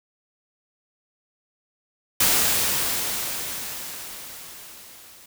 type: noise with level ramp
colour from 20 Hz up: white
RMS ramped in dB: -18 to -48 dBFS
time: 2.2-5.26 s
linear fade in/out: 5 ms
effects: none